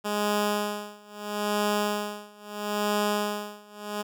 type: tone with tremolo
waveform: 10% pulse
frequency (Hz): 207.7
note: G#3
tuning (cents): 0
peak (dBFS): -15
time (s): 0.04-4.03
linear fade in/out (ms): 20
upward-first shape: sine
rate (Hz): 0.76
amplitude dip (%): 95
effects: none